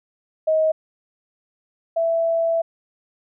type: tone pair in turn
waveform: sine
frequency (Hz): 631 / 662.9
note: D#5 / E5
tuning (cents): +24 / +10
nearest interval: minor second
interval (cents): 86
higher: second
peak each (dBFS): -15 / -17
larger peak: first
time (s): 0.47-0.72 / 1.96-2.62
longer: second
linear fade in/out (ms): 10
effects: none